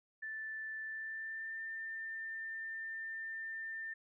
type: tone with pitch glide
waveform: sine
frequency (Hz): 1760 to 1794.9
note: A6 to A6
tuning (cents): 0 to +34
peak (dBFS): -40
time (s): 0.22-3.94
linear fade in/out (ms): 10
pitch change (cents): +34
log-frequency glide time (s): 0.83-1.6
effects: none